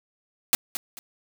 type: noise with echo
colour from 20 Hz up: white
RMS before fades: -19 dBFS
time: 0.53-0.55 s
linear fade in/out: 0 ms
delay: 220 ms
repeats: 2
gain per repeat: -11 dB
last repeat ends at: 0.99 s
effects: none